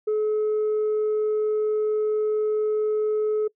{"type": "tone", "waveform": "sine", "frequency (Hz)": 427.8, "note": "A4", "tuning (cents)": -49, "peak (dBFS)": -18, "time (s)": [0.07, 3.48], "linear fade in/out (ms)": 10, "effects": ["noise-tail reverb RT60 0.1 s tail -24 dB re dry", "tanh soft clip ceiling -19 dBFS"]}